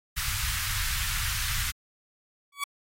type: band-stop noise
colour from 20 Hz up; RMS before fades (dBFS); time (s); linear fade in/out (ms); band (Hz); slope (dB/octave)
pink; -30; 0.16-1.72; 20; 110 to 1300; 24
type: tone with exponential growth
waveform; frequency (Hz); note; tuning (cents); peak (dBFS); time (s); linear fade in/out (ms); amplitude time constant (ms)
20% pulse; 1133; C#6; +37; -20; 2.52-2.64; 5; 25
effects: AAC 48 kbps